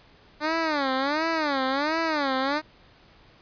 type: tone with vibrato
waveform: 10% pulse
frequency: 293.4 Hz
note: D4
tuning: 2 cents flat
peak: -15 dBFS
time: 0.4-2.62 s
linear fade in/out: 50 ms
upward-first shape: sine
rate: 1.4 Hz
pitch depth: 200 cents each way
effects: pink hiss -55 dBFS RMS until 3.41 s + resampled to 11025 Hz